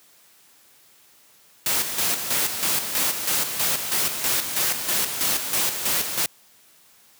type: noise with tremolo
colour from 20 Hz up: white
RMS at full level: -22 dBFS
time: 1.66-6.26 s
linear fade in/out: 2 ms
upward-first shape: square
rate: 3.1 Hz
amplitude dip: 55%
effects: white hiss -55 dBFS RMS until 7.19 s + high-pass 100 Hz 12 dB/octave